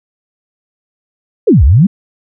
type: exponential two-way sweep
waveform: sine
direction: down then up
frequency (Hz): 523.3 to 59.2 to 218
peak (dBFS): -3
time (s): 1.47-1.87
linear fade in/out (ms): 10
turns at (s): 1.64
effects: none